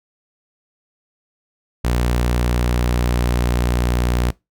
sawtooth tone, 60.3 Hz, B1, 41 cents flat, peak -12 dBFS, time 1.84-4.31 s, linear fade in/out 10 ms, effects noise-tail reverb RT60 0.2 s tail -22 dB re dry

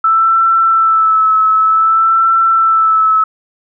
sine tone with vibrato, 1318.5 Hz, E6, in tune, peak -7 dBFS, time 0.04-3.24 s, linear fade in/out 5 ms, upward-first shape sine, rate 0.54 Hz, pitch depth 30 cents each way, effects none

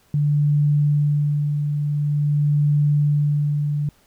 sine tone with tremolo, 146.83 Hz, D3, in tune, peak -14 dBFS, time 0.14-3.89 s, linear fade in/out 2 ms, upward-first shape sine, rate 0.47 Hz, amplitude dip 45%, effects pink hiss -58 dBFS RMS until 4.06 s

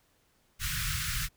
pink band-stop noise, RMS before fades -32 dBFS, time 0.59-1.29 s, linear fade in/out 50 ms, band 160 to 1300 Hz, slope 48 dB/octave, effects pink hiss -69 dBFS RMS until 1.36 s

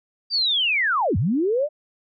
sine linear two-way sweep, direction down then up, 4752 to 79.9 to 622 Hz, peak -18 dBFS, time 0.3-1.69 s, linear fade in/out 50 ms, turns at 1.17 s, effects none

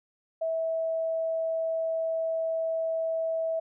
sine tone, 651 Hz, E5, 22 cents flat, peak -26 dBFS, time 0.41-3.6 s, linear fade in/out 10 ms, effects none

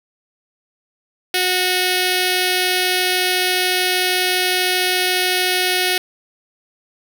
5% pulse tone with notch filter, 366.2 Hz, F#4, 18 cents flat, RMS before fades -18 dBFS, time 1.34-5.98 s, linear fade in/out 2 ms, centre 1100 Hz, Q 1.7, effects none

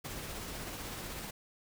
pink noise with tremolo, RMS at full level -41 dBFS, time 0.04-1.31 s, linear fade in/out 10 ms, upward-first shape sine, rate 16 Hz, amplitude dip 25%, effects none

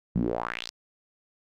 sawtooth tone with band-pass filter sweep, 58.27 Hz, A#1, in tune, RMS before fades -30 dBFS, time 0.15-0.7 s, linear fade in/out 10 ms, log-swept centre 160 to 5600 Hz, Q 4, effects none

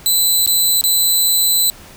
10% pulse tone with dropouts, 4006 Hz, B7, 24 cents sharp, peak -5 dBFS, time 0.06-1.7 s, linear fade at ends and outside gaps 0 ms, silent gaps 0.461-0.475 / 0.811-0.839 s, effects pink hiss -40 dBFS RMS until 1.96 s

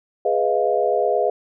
sine chord, F half-diminished seventh, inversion first, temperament equal with one note detuned, 415.3 / 493.9 / 629.8 / 698.5 Hz, Ab4 / Cb5 / Eb5 / F5, 0 / 0 / +21 / 0 cents, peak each -22 dBFS, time 0.25-1.3 s, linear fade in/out 5 ms, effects none

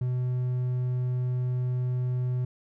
triangle tone, 125.4 Hz, B2, 27 cents sharp, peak -23 dBFS, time 0.01-2.45 s, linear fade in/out 5 ms, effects none

